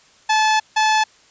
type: tone pair in turn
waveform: sawtooth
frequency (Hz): 866 / 866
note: A5 / A5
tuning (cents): -28 / -28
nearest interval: unison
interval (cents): 0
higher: neither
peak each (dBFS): -10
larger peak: neither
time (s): 0.29-0.6 / 0.76-1.04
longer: first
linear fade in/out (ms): 10
effects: white hiss -52 dBFS RMS until 1.3 s + resampled to 16000 Hz